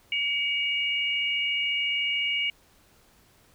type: tone pair together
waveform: sine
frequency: 2267 / 2856 Hz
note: C#7 / F7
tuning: +38 / +38 cents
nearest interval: major third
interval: 400 cents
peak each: -27 dBFS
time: 0.12-2.5 s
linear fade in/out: 2 ms
effects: pink hiss -60 dBFS RMS until 3.54 s